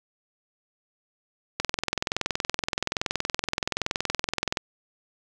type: click train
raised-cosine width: 0.2 ms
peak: -7 dBFS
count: 64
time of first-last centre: 1.6-4.572 s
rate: 21.2 Hz
effects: none